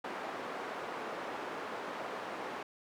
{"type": "band-pass noise", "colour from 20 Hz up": "white", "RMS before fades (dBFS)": -41, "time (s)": [0.04, 2.63], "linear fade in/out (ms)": 5, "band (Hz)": [300, 1100], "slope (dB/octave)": 12, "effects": []}